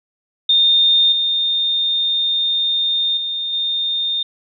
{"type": "tone with level steps", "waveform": "sine", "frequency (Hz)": 3642, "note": "A#7", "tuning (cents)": -41, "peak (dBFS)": [-10, -15, -20, -17], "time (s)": [0.49, 4.23], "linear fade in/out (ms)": 5, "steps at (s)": [1.12, 3.17, 3.53], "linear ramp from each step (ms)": 2, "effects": []}